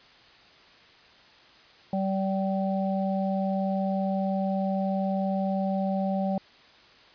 harmonic tone, 192.8 Hz, G3, 28 cents flat, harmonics 1 / 3 / 4, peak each -26 / -31 / -32 dBFS, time 1.93-6.38 s, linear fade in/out 2 ms, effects white hiss -54 dBFS RMS until 7.14 s + resampled to 11025 Hz

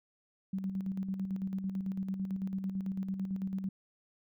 sine tone with tremolo, 191.7 Hz, G3, 38 cents flat, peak -31 dBFS, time 0.53-3.69 s, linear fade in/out 5 ms, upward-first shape square, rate 9 Hz, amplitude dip 50%, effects none

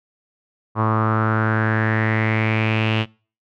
sawtooth tone with low-pass filter sweep, 110 Hz, A2, in tune, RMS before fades -19 dBFS, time 0.75-3.06 s, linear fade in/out 50 ms, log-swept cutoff 1100 to 2900 Hz, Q 5.5, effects noise-tail reverb RT60 0.4 s tail -26 dB re dry

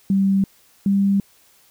sine tone pair in turn, 194.8 / 197.86 Hz, G3 / G3, -11 / +16 cents, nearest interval unison, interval 27 cents, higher second, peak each -14 dBFS, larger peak neither, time 0.1-0.44 / 0.86-1.2 s, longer neither, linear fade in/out 2 ms, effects white hiss -55 dBFS RMS until 1.7 s

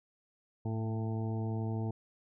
harmonic tone with a mistuned harmonic, 111.5 Hz, A2, 23 cents sharp, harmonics 1 / 2 / 3 / 4 / 6 / 7 / 8, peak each -33 / -39 / -43 / -45 / -49 / -50 / -51 dBFS, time 0.65-1.91 s, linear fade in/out 5 ms, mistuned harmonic 1, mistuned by -30 cents, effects none

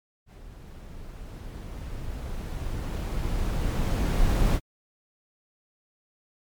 brown noise with level ramp, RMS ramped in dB -45 to -20 dBFS, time 0.26-4.6 s, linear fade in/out 50 ms, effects MP3 96 kbps

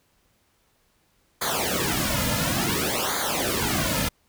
pink noise with flanger, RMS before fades -25 dBFS, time 1.41-4.09 s, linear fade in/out 10 ms, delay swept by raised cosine 0.36 to 2.66 ms, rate 0.57 Hz, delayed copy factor -1, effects pink hiss -66 dBFS RMS until 4.28 s

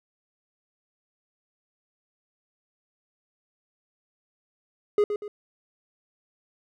triangle tone with echo, 414.9 Hz, G#4, 2 cents flat, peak -15 dBFS, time 4.98-5.04 s, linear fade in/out 2 ms, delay 120 ms, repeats 2, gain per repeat -8 dB, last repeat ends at 5.28 s, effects none

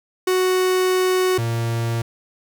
45% pulse tone pair in turn, 370 / 115.94 Hz, F#4 / A#2, 0 / -9 cents, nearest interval octave + minor sixth, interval 2009 cents, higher first, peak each -16 / -20 dBFS, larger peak first, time 0.27-1.38 / 1.38-2.02 s, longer first, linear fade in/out 5 ms, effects none

